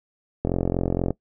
click train, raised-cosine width 2 ms, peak -9 dBFS, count 30, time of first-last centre 0.45-1.106 s, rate 44.2 Hz, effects noise-tail reverb RT60 0.1 s tail -21 dB re dry

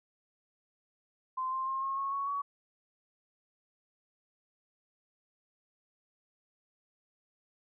sine tone with pitch steps, 1037 / 1051.5 / 1066.2 / 1081 / 1096.1 / 1111.4 / 1126.9 Hz, C6 / C6 / C6 / C#6 / C#6 / C#6 / C#6, -16 / +8 / +32 / -44 / -20 / +4 / +28 cents, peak -31 dBFS, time 1.37-2.42 s, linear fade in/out 10 ms, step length 150 ms, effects none

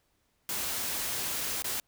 white noise with dropouts, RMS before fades -33 dBFS, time 0.49-1.8 s, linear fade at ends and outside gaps 1 ms, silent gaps 1.622-1.643 s, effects pink hiss -73 dBFS RMS until 1.87 s

